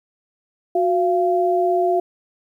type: tone pair together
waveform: sine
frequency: 365.3 / 688 Hz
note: F#4 / F5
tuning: -22 / -26 cents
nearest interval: major seventh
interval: 1096 cents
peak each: -18 dBFS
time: 0.75-2 s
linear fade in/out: 5 ms
effects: 9-bit